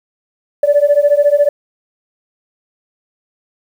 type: beating tone pair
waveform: sine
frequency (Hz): 573 / 587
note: D5 / D5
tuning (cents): -43 / -1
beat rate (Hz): 14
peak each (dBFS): -10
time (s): 0.63-1.49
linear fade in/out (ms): 5
effects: tanh soft clip ceiling -2 dBFS + 7-bit